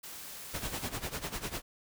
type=noise; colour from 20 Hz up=white; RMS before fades=-45 dBFS; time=0.03-0.89 s; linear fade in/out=10 ms
type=noise with tremolo; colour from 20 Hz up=pink; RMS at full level=-35 dBFS; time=0.53-1.62 s; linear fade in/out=20 ms; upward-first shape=sine; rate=10 Hz; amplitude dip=80%
effects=none